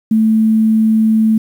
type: tone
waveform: sine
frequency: 220 Hz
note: A3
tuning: in tune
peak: -8 dBFS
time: 0.11-1.38 s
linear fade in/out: 5 ms
effects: 7-bit